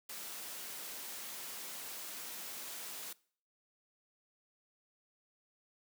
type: noise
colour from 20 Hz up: white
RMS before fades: -45 dBFS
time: 0.09-3.13 s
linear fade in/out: 5 ms
effects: noise-tail reverb RT60 0.5 s tail -22 dB re dry + high-pass 200 Hz 12 dB/octave